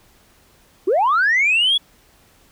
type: linear sweep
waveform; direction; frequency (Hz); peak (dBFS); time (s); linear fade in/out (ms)
sine; up; 329.6 to 3428; -12; 0.87-1.78; 10
effects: tanh soft clip ceiling -10 dBFS + pink hiss -54 dBFS RMS until 2.51 s